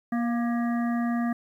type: harmonic tone with a mistuned harmonic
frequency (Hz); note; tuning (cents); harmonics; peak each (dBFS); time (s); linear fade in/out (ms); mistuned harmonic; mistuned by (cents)
237.5; A#3; +33; 1 / 3 / 5 / 7 / 8; -24 / -34 / -38 / -41 / -42; 0.12-1.33; 5; 3; -30
effects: 10-bit